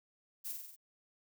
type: noise with echo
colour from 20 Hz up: violet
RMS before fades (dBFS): -41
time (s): 0.44-0.53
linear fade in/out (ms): 20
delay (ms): 47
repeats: 5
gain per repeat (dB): -3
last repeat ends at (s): 0.765
effects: none